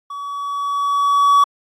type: tone with level ramp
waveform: triangle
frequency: 1135 Hz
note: C#6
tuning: 41 cents sharp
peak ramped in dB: -25 to -6 dBFS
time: 0.1-1.44 s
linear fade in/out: 5 ms
effects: AAC 64 kbps